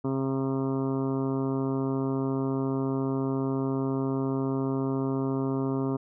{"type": "harmonic tone", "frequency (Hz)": 134.3, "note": "C3", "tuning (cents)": 46, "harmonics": [1, 2, 3, 4, 5, 6, 7, 8, 9, 10], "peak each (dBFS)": [-31, -28, -32, -42, -41, -50, -42, -45, -44, -54], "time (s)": [0.04, 5.97], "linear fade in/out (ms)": 10, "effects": []}